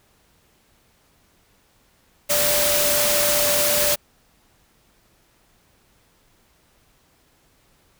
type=tone in noise; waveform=sine; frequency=587.3 Hz; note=D5; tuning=in tune; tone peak=-23 dBFS; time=2.29-3.96 s; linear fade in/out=20 ms; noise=white; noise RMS=-20 dBFS; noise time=2.29-3.96 s; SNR=-6 dB; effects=pink hiss -60 dBFS RMS until 7.99 s